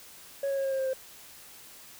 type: tone with pitch steps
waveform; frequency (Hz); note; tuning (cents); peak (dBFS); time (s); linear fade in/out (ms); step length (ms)
sine; 554.4 / 549.3 / 544.2 / 539.2 / 534.3 / 529.4 / 524.5; C#5 / C#5 / C#5 / C#5 / C5 / C5 / C5; 0 / -16 / -32 / -48 / +36 / +20 / +4; -24; 0.43-0.934; 5; 72
effects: tanh soft clip ceiling -26 dBFS + white hiss -50 dBFS RMS until 1.99 s